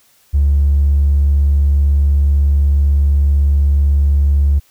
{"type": "tone with tanh clipping", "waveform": "triangle", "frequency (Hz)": 71, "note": "C#2", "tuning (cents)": 42, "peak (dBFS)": -8, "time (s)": [0.33, 4.6], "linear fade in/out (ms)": 20, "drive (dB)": 1, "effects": ["white hiss -53 dBFS RMS until 4.7 s"]}